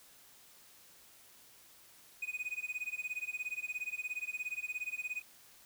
triangle tone with tremolo, 2489 Hz, D#7, in tune, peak -32 dBFS, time 2.22-5.22 s, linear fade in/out 5 ms, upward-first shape sine, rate 17 Hz, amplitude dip 95%, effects white hiss -60 dBFS RMS until 5.65 s

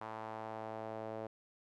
sawtooth tone with band-pass filter sweep, 110.3 Hz, A2, 5 cents sharp, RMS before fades -44 dBFS, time 0.01-1.27 s, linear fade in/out 5 ms, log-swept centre 960 to 580 Hz, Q 2.2, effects none

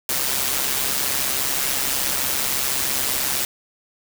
white noise with amplitude modulation, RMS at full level -20 dBFS, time 0.09-3.45 s, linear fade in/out 2 ms, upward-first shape sine, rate 134 Hz, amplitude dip 55%, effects none

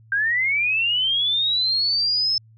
sine linear sweep, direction up, 1568 to 5274 Hz, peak -18 dBFS, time 0.12-2.38 s, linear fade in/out 2 ms, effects added 111 Hz sine -48 dBFS peak until 2.57 s

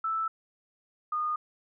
sine tone pair in turn, 1318.5 / 1225.4 Hz, E6 / D#6, 0 / -27 cents, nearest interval minor second, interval 127 cents, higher first, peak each -27 dBFS, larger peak neither, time 0.04-0.28 / 1.12-1.36 s, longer neither, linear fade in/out 5 ms, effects none

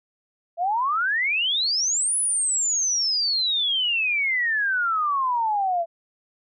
sine exponential two-way sweep, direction up then down, 659.3 to 10290 to 659.3 Hz, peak -20 dBFS, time 0.57-5.86 s, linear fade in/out 50 ms, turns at 2.17 s, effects none

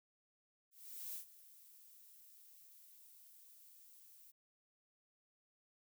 violet noise with ADSR envelope, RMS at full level -45 dBFS, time 0.71-4.32 s, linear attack 440 ms, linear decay 100 ms, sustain -17 dB, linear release 19 ms, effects none

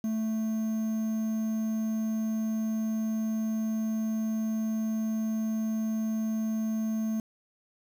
triangle tone with quantisation, 220 Hz, A3, in tune, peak -25 dBFS, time 0.04-7.2 s, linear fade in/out 2 ms, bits 8, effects none

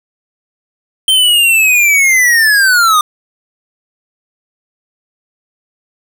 square linear sweep, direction down, 3136 to 1201 Hz, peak -7 dBFS, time 1.08-3.01 s, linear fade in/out 2 ms, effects 7-bit

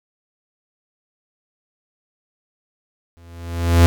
45% pulse tone with exponential growth, 85 Hz, F2, 46 cents flat, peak -6 dBFS, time 3.17-3.86 s, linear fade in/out 0 ms, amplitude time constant 150 ms, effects none

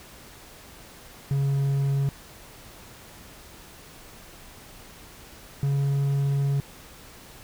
triangle tone pair in turn, 138.59 / 139.63 Hz, C#3 / C#3, 0 / +13 cents, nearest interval unison, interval 13 cents, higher second, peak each -19 dBFS, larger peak neither, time 1.31-2.09 / 5.63-6.6 s, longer second, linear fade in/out 0 ms, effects pink hiss -47 dBFS RMS until 7.43 s

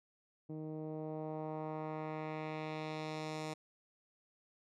10% pulse tone with low-pass filter sweep, 155.6 Hz, D#3, in tune, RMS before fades -42 dBFS, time 0.49-3.54 s, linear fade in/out 10 ms, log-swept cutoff 320 to 7500 Hz, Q 1.1, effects none

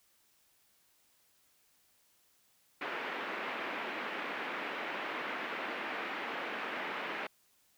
white band-pass noise, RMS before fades -39 dBFS, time 2.81-7.27 s, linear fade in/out 5 ms, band 230 to 2400 Hz, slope 24 dB/octave, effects white hiss -70 dBFS RMS until 7.77 s

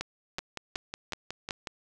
two click trains, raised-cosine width 0.2 ms, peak -15 / -18 dBFS, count 5 / 8, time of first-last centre 0.01-1.508 / 0.39-1.672 s, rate 2.67 / 5.46 Hz, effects none

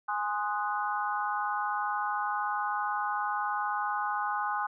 sine chord, Ab dominant seventh, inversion none, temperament equal, 830.6 / 1046.5 / 1244.5 / 1480 Hz, Ab5 / C6 / Eb6 / Gb6, 0 / 0 / 0 / 0 cents, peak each -32 / -35 / -34 / -36 dBFS, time 0.08-4.67 s, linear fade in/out 10 ms, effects none

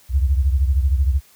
sine beating tone pair, 66 / 79 Hz, C2 / D#2, +16 / +27 cents, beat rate 13 Hz, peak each -15 / -21 dBFS, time 0.09-1.21 s, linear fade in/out 50 ms, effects white hiss -52 dBFS RMS until 1.35 s

